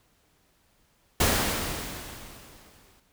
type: noise with exponential decay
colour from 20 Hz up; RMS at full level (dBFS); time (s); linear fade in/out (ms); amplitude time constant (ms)
pink; -21; 1.2-3; 5; 390
effects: pink hiss -66 dBFS RMS until 3.12 s